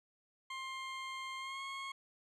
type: tone with pitch glide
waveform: 20% pulse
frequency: 1058 to 1087.7 Hz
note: C6 to C#6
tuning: +19 to -33 cents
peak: -36 dBFS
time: 0.5-1.92 s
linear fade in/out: 5 ms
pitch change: +48 cents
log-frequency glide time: 1.38-1.62 s
effects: low-pass 6000 Hz 12 dB/octave